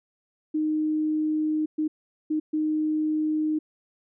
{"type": "tone bursts at uneven times", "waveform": "sine", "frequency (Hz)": 308.7, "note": "D#4", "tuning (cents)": -14, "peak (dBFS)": -22, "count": 4, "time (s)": [[0.54, 1.66], [1.78, 1.88], [2.3, 2.4], [2.53, 3.59]], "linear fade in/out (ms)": 10, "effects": []}